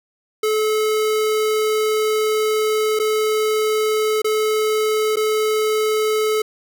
square tone with dropouts, 431.5 Hz, A4, 34 cents flat, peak -17 dBFS, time 0.43-6.42 s, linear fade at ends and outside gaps 5 ms, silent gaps 2.991-2.997 / 4.219-4.244 / 5.159-5.168 s, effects none

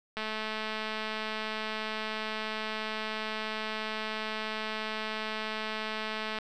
click train, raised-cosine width 0.3 ms, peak -19 dBFS, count 1350, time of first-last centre 0.17-6.387 s, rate 217 Hz, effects none

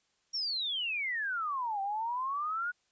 sine exponential two-way sweep, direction down then up, 5660 to 773 to 1475 Hz, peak -31 dBFS, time 0.33-2.72 s, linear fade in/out 20 ms, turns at 1.81 s, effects white hiss -74 dBFS RMS until 2.91 s + resampled to 16000 Hz

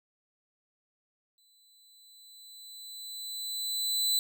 sawtooth tone with exponential growth, 4000 Hz, B7, 21 cents sharp, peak -21 dBFS, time 1.38-4.19 s, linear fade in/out 1 ms, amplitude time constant 610 ms, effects none

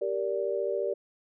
sine chord, G minor, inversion none, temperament equal with one note detuned, 392 / 466.2 / 580.9 Hz, G4 / Bb4 / D5, 0 / 0 / -19 cents, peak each -31 / -32 / -31 dBFS, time 0.01-0.94 s, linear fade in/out 10 ms, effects none

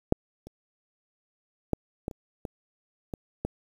clicks, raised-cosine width 2 ms, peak -6 / -30 / -11 / -17 / -28 / -20 / -20 / -15 dBFS, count 8, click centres 0.124 / 0.47 / 1.733 / 2.081 / 2.112 / 2.452 / 3.138 / 3.45 s, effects 8-bit

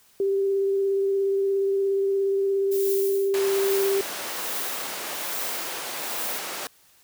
sine tone with vibrato, 392.6 Hz, G4, 3 cents sharp, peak -20 dBFS, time 0.2-4.01 s, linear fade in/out 2 ms, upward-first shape sine, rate 17 Hz, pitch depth 13 cents each way
violet noise with tremolo, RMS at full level -30 dBFS, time 2.71-6.39 s, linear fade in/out 10 ms, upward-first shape triangle, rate 1.2 Hz, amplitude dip 95%
pink high-pass noise, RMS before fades -33 dBFS, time 3.34-6.67 s, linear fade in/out 0 ms, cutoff 470 Hz, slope 12 dB/octave
effects white hiss -58 dBFS RMS until 7.03 s

